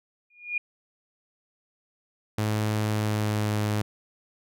sine tone with exponential growth, 2433 Hz, D#7, 39 cents flat, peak -22 dBFS, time 0.3-0.58 s, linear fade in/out 5 ms, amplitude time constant 59 ms
sawtooth tone with pitch glide, 107.1 to 105.5 Hz, A2 to G#2, -46 to +28 cents, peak -20 dBFS, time 2.38-3.82 s, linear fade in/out 5 ms, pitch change -26 cents, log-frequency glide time 2.82-3.61 s
effects none

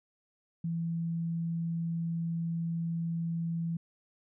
sine tone, 166.8 Hz, E3, 21 cents sharp, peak -30 dBFS, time 0.64-3.77 s, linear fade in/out 5 ms, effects none

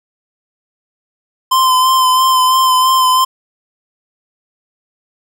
square tone with vibrato, 1033 Hz, C6, 22 cents flat, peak -9 dBFS, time 1.51-3.25 s, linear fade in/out 10 ms, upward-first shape sine, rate 3 Hz, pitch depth 24 cents each way, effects none

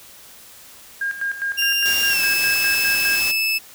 sine tone with tremolo, 1615 Hz, G#6, 49 cents flat, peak -20 dBFS, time 1.01-3.2 s, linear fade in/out 5 ms, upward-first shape square, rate 4.9 Hz, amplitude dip 70%
30% pulse tone with pitch glide, 2789 to 2617 Hz, F7 to E7, -3 to -13 cents, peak -15 dBFS, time 1.57-3.59 s, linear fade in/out 20 ms, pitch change -110 cents, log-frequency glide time 2.09-2.22 s
white noise, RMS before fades -27 dBFS, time 1.85-3.32 s, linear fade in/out 10 ms
effects white hiss -44 dBFS RMS until 3.74 s

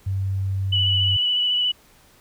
sine tone, 96.5 Hz, G2, 27 cents flat, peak -21 dBFS, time 0.06-1.17 s, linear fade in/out 10 ms
sine tone with vibrato, 2960 Hz, F#7, in tune, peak -18 dBFS, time 0.72-1.72 s, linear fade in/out 10 ms, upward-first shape sine, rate 14 Hz, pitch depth 20 cents each way
effects pink hiss -54 dBFS RMS until 2.2 s

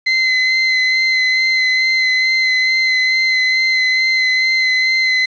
35% pulse tone with vibrato, 2052 Hz, C7, 34 cents flat, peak -10 dBFS, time 0.06-5.26 s, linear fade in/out 10 ms, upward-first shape sine, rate 2.3 Hz, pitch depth 17 cents each way, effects resampled to 16000 Hz + 7-bit

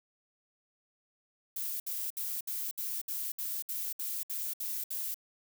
violet noise bursts, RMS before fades -36 dBFS, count 12, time 1.56-5.144 s, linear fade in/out 5 ms, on 240 ms, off 64 ms, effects none

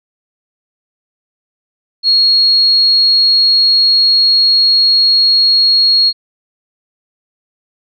sine tone, 4300 Hz, C8, 47 cents sharp, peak -6 dBFS, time 2.03-6.13 s, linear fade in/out 50 ms, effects MP3 96 kbps

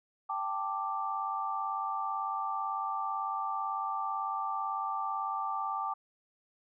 sine chord, G suspended second, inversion none, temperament just, 784 / 882 / 1176 Hz, G5 / A5 / D6, 0 / +4 / +2 cents, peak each -37 / -37 / -34 dBFS, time 0.29-5.94 s, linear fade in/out 10 ms, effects none

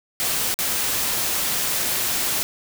white noise with dropouts, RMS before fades -23 dBFS, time 0.2-2.43 s, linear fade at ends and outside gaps 0 ms, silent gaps 0.542-0.589 s, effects none

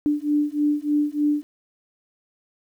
sine beating tone pair, 293.7 / 297 Hz, D4 / D4, 0 / +20 cents, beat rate 3.3 Hz, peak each -22 dBFS, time 0.06-1.43 s, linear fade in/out 0 ms, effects 9-bit

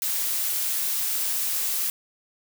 blue noise, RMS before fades -26 dBFS, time 0.02-1.9 s, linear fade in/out 0 ms, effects none

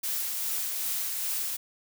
blue noise with tremolo, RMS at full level -30 dBFS, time 0.03-1.57 s, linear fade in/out 10 ms, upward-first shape sine, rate 2.5 Hz, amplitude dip 25%, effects none

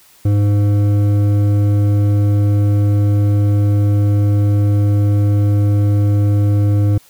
sine tone with hard clipping, 102.4 Hz, G#2, 24 cents flat, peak -12 dBFS, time 0.25-6.98 s, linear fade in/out 5 ms, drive 9 dB, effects white hiss -48 dBFS RMS until 7.09 s

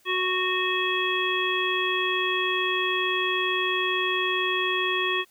harmonic tone, 368.9 Hz, F#4, 5 cents flat, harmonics 1 / 3 / 5 / 7 / 9, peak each -29 / -29 / -29 / -29 / -29 dBFS, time 0.05-5.25 s, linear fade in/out 50 ms, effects white hiss -61 dBFS RMS until 5.3 s

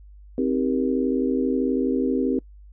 sine chord, C minor seventh, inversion none, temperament just, 261.6 / 314 / 392.4 / 470.9 Hz, C4 / Eb4 / G4 / Bb4, 0 / +16 / +2 / +18 cents, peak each -22 / -28 / -26 / -28 dBFS, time 0.38-2.39 s, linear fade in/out 2 ms, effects noise-tail reverb RT60 0.1 s tail -26 dB re dry + added 50 Hz sine -43 dBFS peak until 2.72 s

